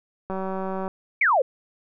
click train, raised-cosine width 1 ms, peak -17 dBFS, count 111, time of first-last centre 0.3-0.879 s, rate 190 Hz
sine exponential sweep, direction down, 2392 to 478.1 Hz, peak -16 dBFS, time 1.21-1.42 s, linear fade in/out 5 ms
effects none

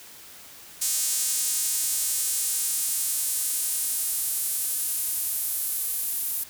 sawtooth tone with high-pass filter sweep, 311.1 Hz, D#4, in tune, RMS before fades -27 dBFS, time 0.81-6.44 s, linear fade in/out 10 ms, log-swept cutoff 7600 to 12000 Hz, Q 1.4, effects white hiss -46 dBFS RMS until 6.49 s

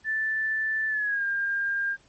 sine tone with pitch glide, 1760 to 1604.6 Hz, A6 to G6, 0 to +40 cents, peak -24 dBFS, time 0.04-1.97 s, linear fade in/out 50 ms, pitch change -160 cents, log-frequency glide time 0.88-1.24 s, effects pink hiss -60 dBFS RMS until 2.08 s + MP3 32 kbps

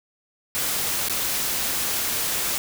white noise with dropouts, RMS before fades -25 dBFS, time 0.55-2.58 s, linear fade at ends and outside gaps 0 ms, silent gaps 1.085-1.097 s, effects none

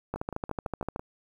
two click trains, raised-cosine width 1 ms, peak -22 / -17 dBFS, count 6 / 12, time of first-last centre 0.16-0.995 / 0.14-0.961 s, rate 5.99 / 13.4 Hz, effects 9-bit

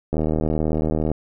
click train, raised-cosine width 2 ms, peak -9 dBFS, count 78, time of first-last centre 0.13-1.116 s, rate 78.1 Hz, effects none

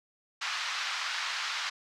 pink band-pass noise, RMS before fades -34 dBFS, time 0.41-1.7 s, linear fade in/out 10 ms, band 1100 to 5400 Hz, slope 24 dB/octave, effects none

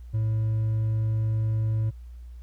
triangle tone with hard clipping, 110 Hz, A2, in tune, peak -23 dBFS, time 0.13-1.91 s, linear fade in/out 20 ms, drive 5 dB, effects added 60 Hz sine -39 dBFS peak until 2.42 s + pink hiss -67 dBFS RMS until 2.42 s

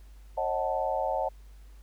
sine chord, D# half-diminished seventh, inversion third, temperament equal with one note detuned, 541.4 / 622.3 / 740 / 880 Hz, C#5 / D#5 / F#5 / A5, -41 / 0 / 0 / 0 cents, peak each -32 dBFS, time 0.37-1.29 s, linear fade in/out 10 ms, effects added 50 Hz sine -47 dBFS peak until 1.82 s + pink hiss -64 dBFS RMS until 1.82 s

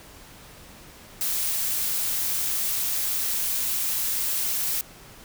blue noise, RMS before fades -26 dBFS, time 1.21-4.81 s, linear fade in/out 0 ms, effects pink hiss -47 dBFS RMS until 5.24 s

